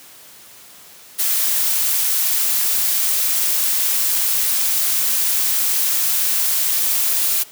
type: noise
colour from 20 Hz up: blue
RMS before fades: -18 dBFS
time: 1.18-7.44 s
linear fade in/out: 20 ms
effects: white hiss -43 dBFS RMS until 7.51 s + high-pass 80 Hz 12 dB/octave